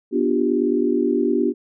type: chord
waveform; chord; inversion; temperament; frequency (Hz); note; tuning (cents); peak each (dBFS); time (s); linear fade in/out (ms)
sine; G dominant seventh; first; just; 245 / 294 / 352.8 / 392; B3 / D4 / F4 / G4; -14 / +2 / +18 / 0; -22; 0.11-1.54; 50
effects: none